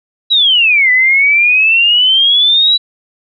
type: exponential two-way sweep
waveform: sine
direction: down then up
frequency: 3951 to 1982 to 3951 Hz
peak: -6 dBFS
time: 0.3-2.78 s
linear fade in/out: 20 ms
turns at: 0.91 s
effects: none